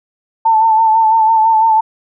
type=tone with vibrato; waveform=sine; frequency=888 Hz; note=A5; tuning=16 cents sharp; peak=-7 dBFS; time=0.45-1.81 s; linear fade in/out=10 ms; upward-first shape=sine; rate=6 Hz; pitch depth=39 cents each way; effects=none